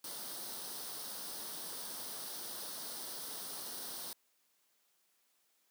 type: noise with comb filter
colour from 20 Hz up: white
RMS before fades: -44 dBFS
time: 0.04-4.13 s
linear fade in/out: 2 ms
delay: 0.21 ms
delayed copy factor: +0.65
effects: white hiss -75 dBFS RMS until 5.7 s + high-pass 200 Hz 12 dB/octave